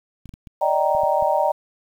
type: clicks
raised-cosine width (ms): 5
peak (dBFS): -27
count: 7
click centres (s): 0.257 / 0.292 / 0.339 / 0.472 / 0.95 / 1.035 / 1.225
type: chord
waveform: sine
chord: Eb major seventh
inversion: third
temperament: just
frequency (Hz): 583.4 / 622.3 / 777.8 / 933.4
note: D5 / Eb5 / G5 / Bb5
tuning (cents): -12 / 0 / -14 / +2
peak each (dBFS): -22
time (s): 0.61-1.52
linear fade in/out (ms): 10
effects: 8-bit